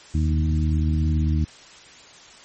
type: harmonic tone with a mistuned harmonic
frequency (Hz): 77.78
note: D#2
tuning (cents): 0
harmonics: 1 / 2 / 3 / 4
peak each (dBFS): -19 / -25 / -29 / -31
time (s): 0.14-1.45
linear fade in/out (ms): 10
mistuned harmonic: 1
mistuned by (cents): +35
effects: white hiss -46 dBFS RMS until 2.44 s + MP3 32 kbps